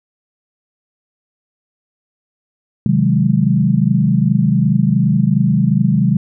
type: chord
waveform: sine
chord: Ab dominant seventh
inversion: first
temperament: equal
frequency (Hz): 130.81 / 155.56 / 185 / 207.7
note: C3 / Eb3 / Gb3 / Ab3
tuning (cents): 0 / 0 / 0 / 0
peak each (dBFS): -16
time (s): 2.86-6.17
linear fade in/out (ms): 2
effects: none